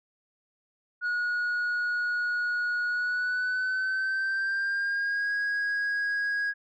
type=tone with pitch glide; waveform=sine; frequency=1452 to 1648.8 Hz; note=F#6 to G#6; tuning=-33 to -13 cents; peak=-23 dBFS; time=1.01-6.54 s; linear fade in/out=50 ms; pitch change=+220 cents; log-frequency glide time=2.87-5.33 s; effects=tanh soft clip ceiling -25 dBFS